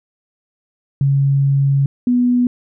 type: tone pair in turn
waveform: sine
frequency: 138.59 / 245.7 Hz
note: C#3 / B3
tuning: 0 / -9 cents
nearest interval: minor seventh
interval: 991 cents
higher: second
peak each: -11 dBFS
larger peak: neither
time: 1.01-1.86 / 2.07-2.47 s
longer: first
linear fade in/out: 2 ms
effects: none